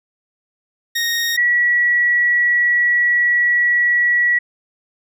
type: tone pair in turn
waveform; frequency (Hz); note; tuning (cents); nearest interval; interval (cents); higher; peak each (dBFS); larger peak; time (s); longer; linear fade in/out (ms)
20% pulse / sine; 1864.7 / 1933.6; A#6 / B6; 0 / -37; minor second; 63; second; -12; neither; 0.95-1.37 / 1.37-4.39; second; 10
effects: none